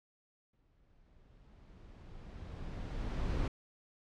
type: noise with exponential growth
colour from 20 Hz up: brown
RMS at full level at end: -32 dBFS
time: 0.53-3.48 s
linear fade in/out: 5 ms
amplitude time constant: 640 ms
effects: low-pass 5000 Hz 12 dB/octave